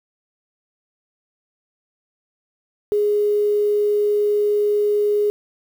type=tone with quantisation; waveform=sine; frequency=415.3 Hz; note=G#4; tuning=in tune; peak=-15 dBFS; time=2.92-5.3 s; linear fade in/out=0 ms; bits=7; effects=none